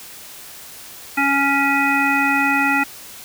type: harmonic tone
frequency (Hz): 278.5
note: C#4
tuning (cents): +8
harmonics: 1 / 3 / 5 / 7 / 9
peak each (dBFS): -21 / -21 / -21 / -21 / -21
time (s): 1.17-2.84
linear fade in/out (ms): 10
effects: white hiss -38 dBFS RMS until 3.24 s